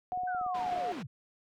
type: tone with pitch glide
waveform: sine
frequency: 730 to 716.6 Hz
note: F#5 to F5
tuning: -24 to +44 cents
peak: -31 dBFS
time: 0.12-0.92 s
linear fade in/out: 0 ms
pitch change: -32 cents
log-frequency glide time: 0.67-0.73 s
type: clicks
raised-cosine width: 2 ms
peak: -38 dBFS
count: 10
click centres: 0.129 / 0.175 / 0.235 / 0.348 / 0.413 / 0.464 / 0.595 / 0.664 / 0.724 / 0.779 s
type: linear sweep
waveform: sine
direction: down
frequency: 1555 to 99.9 Hz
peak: -38 dBFS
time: 0.27-1.07 s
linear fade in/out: 10 ms
type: band-pass noise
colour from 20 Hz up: pink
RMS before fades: -45 dBFS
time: 0.54-1.03 s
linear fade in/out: 10 ms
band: 230 to 3200 Hz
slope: 12 dB/octave
effects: none